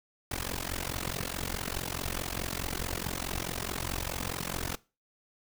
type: noise with amplitude modulation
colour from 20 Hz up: pink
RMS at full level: -31 dBFS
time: 0.31-4.76 s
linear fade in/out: 5 ms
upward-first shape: sine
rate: 44.7 Hz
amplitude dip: 100%
effects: noise-tail reverb RT60 0.3 s tail -21 dB re dry